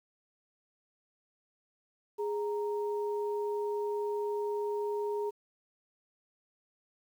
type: tone pair together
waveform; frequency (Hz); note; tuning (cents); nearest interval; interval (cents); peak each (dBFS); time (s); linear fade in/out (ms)
sine; 414.7 / 931; G#4 / A#5; -3 / -2; octave + major second; 1401; -31 / -39; 2.18-5.31; 20
effects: 10-bit